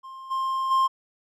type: tone with level steps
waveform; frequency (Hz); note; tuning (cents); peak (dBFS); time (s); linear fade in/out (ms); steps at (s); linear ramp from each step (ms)
triangle; 1058; C6; +19; -36 / -22 / -16; 0.03-0.88; 20; 0.3 / 0.7; 20
effects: none